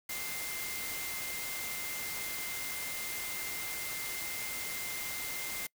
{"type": "tone in noise", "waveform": "sine", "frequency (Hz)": 2093, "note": "C7", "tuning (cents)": 0, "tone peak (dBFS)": -42, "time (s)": [0.09, 5.67], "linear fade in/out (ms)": 5, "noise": "white", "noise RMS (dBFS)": -39, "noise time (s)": [0.09, 5.67], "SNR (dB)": -6, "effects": ["noise-tail reverb RT60 0.1 s tail -25 dB re dry"]}